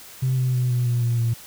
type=tone with pitch steps; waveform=sine; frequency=130 / 127.62 / 125.28 / 122.99 / 120.74 / 118.52 / 116.35 Hz; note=C3 / C3 / B2 / B2 / B2 / A#2 / A#2; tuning=-11 / -43 / +25 / -7 / -39 / +29 / -3 cents; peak=-17 dBFS; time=0.22-1.34 s; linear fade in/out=10 ms; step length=160 ms; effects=tanh soft clip ceiling -15 dBFS + white hiss -43 dBFS RMS until 1.46 s